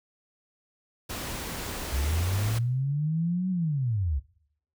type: noise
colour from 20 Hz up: pink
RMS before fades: -35 dBFS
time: 1.09-2.59 s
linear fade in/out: 10 ms
type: linear two-way sweep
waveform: sine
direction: up then down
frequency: 63.2 to 188.3 to 63.2 Hz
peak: -24 dBFS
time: 1.92-4.2 s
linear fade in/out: 20 ms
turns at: 3.5 s
effects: noise-tail reverb RT60 0.7 s tail -22 dB re dry